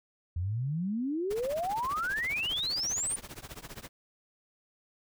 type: exponential sweep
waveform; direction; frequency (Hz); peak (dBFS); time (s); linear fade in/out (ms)
sine; up; 81.5 to 9400; -29; 0.36-3.16; 5
type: noise with tremolo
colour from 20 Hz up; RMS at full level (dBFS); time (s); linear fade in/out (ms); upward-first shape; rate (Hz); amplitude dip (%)
pink; -41; 1.3-3.89; 10; triangle; 15; 100
effects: none